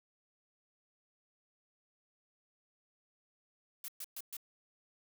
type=noise bursts; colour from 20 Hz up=blue; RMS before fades=-43 dBFS; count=4; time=3.84-4.368 s; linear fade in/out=2 ms; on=42 ms; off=120 ms; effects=none